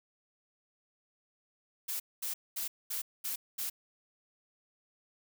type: noise bursts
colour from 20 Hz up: blue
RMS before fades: -36 dBFS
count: 6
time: 1.88-3.7 s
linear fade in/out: 10 ms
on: 120 ms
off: 220 ms
effects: none